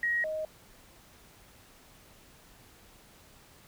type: tone pair in turn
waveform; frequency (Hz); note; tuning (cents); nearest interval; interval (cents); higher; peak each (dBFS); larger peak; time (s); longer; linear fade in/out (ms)
sine; 1892 / 624.7; A#6 / D#5; +25 / +7; octave + perfect fifth; 1918; first; -26 / -31; first; 0.03-0.24 / 0.24-0.45; neither; 2
effects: pink hiss -57 dBFS RMS until 3.67 s